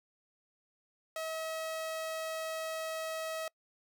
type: tone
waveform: sawtooth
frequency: 641 Hz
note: E5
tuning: 49 cents flat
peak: -32 dBFS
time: 1.16-3.48 s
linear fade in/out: 2 ms
effects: noise-tail reverb RT60 0.1 s tail -26 dB re dry